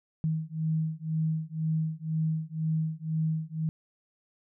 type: beating tone pair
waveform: sine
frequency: 157.7 / 159.7 Hz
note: D#3 / D#3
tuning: +24 / +45 cents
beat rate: 2 Hz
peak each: -30 dBFS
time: 0.24-3.69 s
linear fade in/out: 0 ms
effects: none